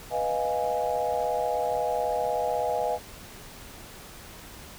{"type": "chord", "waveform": "sine", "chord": "F half-diminished seventh", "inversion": "second", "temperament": "equal", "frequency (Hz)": [493.9, 622.3, 698.5, 830.6], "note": ["Cb5", "Eb5", "F5", "Ab5"], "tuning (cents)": [0, 0, 0, 0], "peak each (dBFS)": -30, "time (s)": [0.1, 2.99], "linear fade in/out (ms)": 50, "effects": ["pink hiss -45 dBFS RMS until 4.78 s"]}